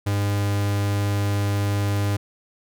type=tone; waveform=45% pulse; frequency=101.4 Hz; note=G#2; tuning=41 cents flat; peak=-20 dBFS; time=0.06-2.17 s; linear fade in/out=10 ms; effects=none